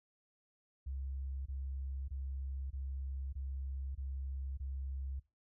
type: tone bursts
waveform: sine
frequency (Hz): 67.3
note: C2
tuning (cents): +49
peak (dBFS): -38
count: 7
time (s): 0.86-5.198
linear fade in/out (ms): 10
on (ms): 600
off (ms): 23
effects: noise-tail reverb RT60 0.3 s tail -22 dB re dry